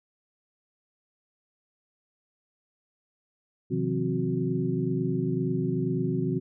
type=tone cluster; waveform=sine; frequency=128.9 / 157 / 179.1 / 262.3 / 366.9 Hz; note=C3 / D#3 / F3 / C4 / F#4; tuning=-26 / +16 / +44 / +4 / -15 cents; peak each=-31 dBFS; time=3.7-6.4 s; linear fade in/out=20 ms; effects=none